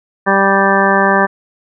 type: harmonic tone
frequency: 196 Hz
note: G3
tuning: in tune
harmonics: 1 / 2 / 3 / 4 / 5 / 6 / 8 / 9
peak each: -17 / -17 / -17 / -17 / -17 / -17 / -17 / -17 dBFS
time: 0.26-1.27 s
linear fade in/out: 20 ms
effects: none